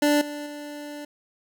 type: tone with level steps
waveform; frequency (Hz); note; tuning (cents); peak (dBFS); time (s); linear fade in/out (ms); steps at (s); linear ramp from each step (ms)
25% pulse; 293.7; D4; 0; -14 / -28 / -31; 0.02-1.05; 5; 0.21 / 0.46; 5
effects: none